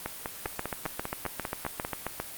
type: two click trains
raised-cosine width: 0.5 ms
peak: -16 / -15 dBFS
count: 10 / 14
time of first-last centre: 0.06-1.849 / 0.46-2.2 s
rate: 5.03 / 7.47 Hz
effects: white hiss -42 dBFS RMS until 2.37 s + Opus 32 kbps